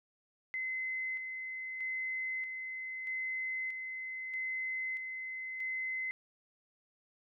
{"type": "tone with tremolo", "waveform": "sine", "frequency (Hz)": 2050, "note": "C7", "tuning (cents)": -36, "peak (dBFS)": -34, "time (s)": [0.54, 6.11], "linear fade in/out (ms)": 0, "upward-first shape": "square", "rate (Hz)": 0.79, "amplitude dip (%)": 40, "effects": []}